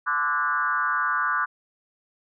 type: tone with frequency modulation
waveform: sine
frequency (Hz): 1318.5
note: E6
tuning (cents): 0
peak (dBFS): -21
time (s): 0.06-1.46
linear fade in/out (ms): 20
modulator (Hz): 147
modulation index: 1.9
effects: none